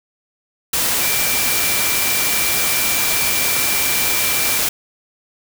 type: tone in noise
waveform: sine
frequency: 2349 Hz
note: D7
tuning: in tune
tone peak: -24 dBFS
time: 1.01-4.58 s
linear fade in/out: 5 ms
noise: white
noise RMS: -18 dBFS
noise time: 0.73-4.69 s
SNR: -9 dB
effects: none